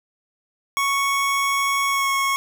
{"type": "tone with pitch glide", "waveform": "25% pulse", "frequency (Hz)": [1108.7, 1096], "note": ["C#6", "C#6"], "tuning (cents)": [0, -20], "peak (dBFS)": -15, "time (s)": [0.77, 2.36], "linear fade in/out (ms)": 0, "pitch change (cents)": -20, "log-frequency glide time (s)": [1.89, 2.09], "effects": []}